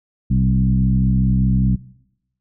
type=tone with frequency modulation; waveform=sine; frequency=126 Hz; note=B2; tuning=35 cents sharp; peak=-13 dBFS; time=0.3-1.76 s; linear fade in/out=10 ms; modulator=65.1 Hz; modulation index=1.3; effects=noise-tail reverb RT60 0.8 s tail -20 dB re dry